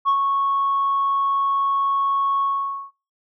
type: tone with ADSR envelope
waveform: sine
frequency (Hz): 1104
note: C#6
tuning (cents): -7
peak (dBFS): -12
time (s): 0.05-2.91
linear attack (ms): 35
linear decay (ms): 76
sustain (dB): -5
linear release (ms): 490
effects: noise-tail reverb RT60 0.3 s tail -21 dB re dry + tanh soft clip ceiling -13 dBFS